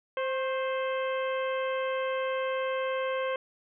harmonic tone with a mistuned harmonic, 523.3 Hz, C5, in tune, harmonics 1 / 2 / 3 / 4 / 5 / 6, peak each -29 / -35 / -39 / -41 / -43 / -45 dBFS, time 0.17-3.36 s, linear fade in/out 2 ms, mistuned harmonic 2, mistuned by +41 cents, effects none

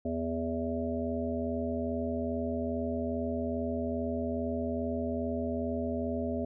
harmonic tone, 82.41 Hz, E2, in tune, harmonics 1 / 3 / 5 / 7 / 8, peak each -38 / -33 / -38 / -38 / -38 dBFS, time 0.05-6.45 s, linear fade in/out 5 ms, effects none

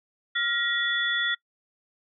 sine tone cluster, 1400 / 1900 / 3439 Hz, F6 / A#6 / A7, +4 / +33 / -40 cents, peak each -30 / -27 / -28 dBFS, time 0.35-1.35 s, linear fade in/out 10 ms, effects noise-tail reverb RT60 0.1 s tail -23 dB re dry

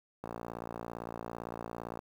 click train, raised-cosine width 1 ms, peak -25 dBFS, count 102, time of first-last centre 0.24-1.99 s, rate 57.7 Hz, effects high-pass 80 Hz 12 dB/octave + 9-bit

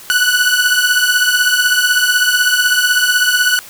sawtooth beating tone pair, 1473 / 1489 Hz, F#6 / F#6, -8 / +11 cents, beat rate 16 Hz, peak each -10 dBFS, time 0.1-3.59 s, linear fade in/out 0 ms, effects white hiss -36 dBFS RMS until 3.69 s

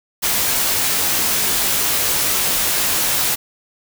white noise with comb filter, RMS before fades -18 dBFS, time 0.22-3.36 s, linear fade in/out 20 ms, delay 17 ms, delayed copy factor -0.55, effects none

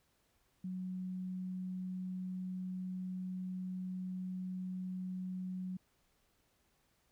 sine tone, 184.5 Hz, F#3, 5 cents flat, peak -38 dBFS, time 0.64-5.77 s, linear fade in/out 5 ms, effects pink hiss -75 dBFS RMS until 7.11 s

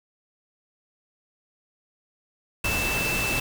sine tone in noise, 2648 Hz, E7, 7 cents sharp, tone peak -26 dBFS, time 2.64-3.4 s, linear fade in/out 5 ms, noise pink, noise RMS -28 dBFS, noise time 2.64-3.4 s, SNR -1 dB, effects none

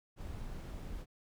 brown noise, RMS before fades -43 dBFS, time 0.16-1.06 s, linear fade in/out 50 ms, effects none

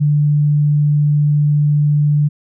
sine tone, 147.6 Hz, D3, 9 cents sharp, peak -10 dBFS, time 0-2.29 s, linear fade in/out 20 ms, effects none

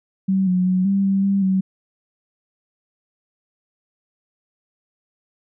sine tone with pitch steps, 191.4 / 182.3 / 184.6 / 196.6 / 194.7 / 197.2 / 189.6 Hz, G3 / F#3 / F#3 / G3 / G3 / G3 / F#3, -41 / -25 / -4 / +5 / -12 / +11 / +43 cents, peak -15 dBFS, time 0.28-1.61 s, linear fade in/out 10 ms, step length 190 ms, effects none

